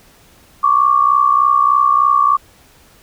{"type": "tone pair together", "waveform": "sine", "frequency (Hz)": [1108.7, 1172], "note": ["C#6", "D6"], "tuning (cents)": [0, -4], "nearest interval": "minor second", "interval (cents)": 96, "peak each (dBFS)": -12, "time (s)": [0.63, 2.37], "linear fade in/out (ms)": 10, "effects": ["pink hiss -48 dBFS RMS until 3.02 s"]}